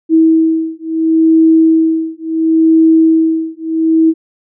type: beating tone pair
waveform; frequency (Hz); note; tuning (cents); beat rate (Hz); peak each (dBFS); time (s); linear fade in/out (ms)
sine; 322.3 / 323.02; E4 / E4; -39 / -35; 0.72; -10; 0.09-4.14; 50
effects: none